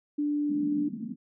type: tone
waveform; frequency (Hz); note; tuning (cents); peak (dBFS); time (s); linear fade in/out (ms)
sine; 293.7; D4; 0; -25; 0.18-0.89; 10
type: band-pass noise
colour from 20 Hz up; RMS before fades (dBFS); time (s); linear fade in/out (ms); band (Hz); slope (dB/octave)
pink; -37; 0.48-1.16; 20; 190 to 250; 48
effects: none